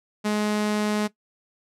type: tone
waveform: sawtooth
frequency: 210.5 Hz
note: G#3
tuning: 24 cents sharp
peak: -18 dBFS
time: 0.24-1.08 s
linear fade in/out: 20 ms
effects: noise-tail reverb RT60 0.1 s tail -17 dB re dry + low-pass 10000 Hz 12 dB/octave

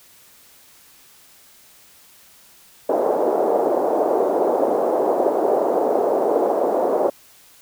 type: band-pass noise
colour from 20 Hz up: pink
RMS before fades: -19 dBFS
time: 2.89-7.1 s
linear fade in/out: 5 ms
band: 390 to 710 Hz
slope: 24 dB/octave
effects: white hiss -50 dBFS RMS until 7.61 s

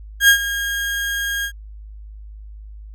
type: tone with ADSR envelope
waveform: 35% pulse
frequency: 1626 Hz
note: G#6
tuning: 37 cents flat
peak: -5 dBFS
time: 0.2-1.52 s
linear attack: 85 ms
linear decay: 91 ms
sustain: -14 dB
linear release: 77 ms
effects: added 52 Hz sine -34 dBFS peak until 2.94 s

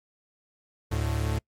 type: tone pair together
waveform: 45% pulse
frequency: 73.42 / 109.56 Hz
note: D2 / A2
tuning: 0 / -7 cents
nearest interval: perfect fifth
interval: 693 cents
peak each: -28 dBFS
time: 0.91-1.39 s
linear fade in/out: 10 ms
effects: noise-tail reverb RT60 0.1 s tail -26 dB re dry + MP3 64 kbps

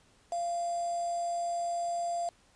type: tone with quantisation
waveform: sine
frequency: 690 Hz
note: F5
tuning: 21 cents flat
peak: -30 dBFS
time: 0.32-2.29 s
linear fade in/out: 2 ms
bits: 7
effects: pink hiss -64 dBFS RMS until 2.55 s + resampled to 22050 Hz

